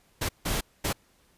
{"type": "noise bursts at uneven times", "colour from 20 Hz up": "pink", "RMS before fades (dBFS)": -28, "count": 3, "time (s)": [[0.21, 0.29], [0.45, 0.61], [0.84, 0.93]], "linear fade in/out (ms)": 10, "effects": ["pink hiss -64 dBFS RMS until 1.37 s", "resampled to 32000 Hz"]}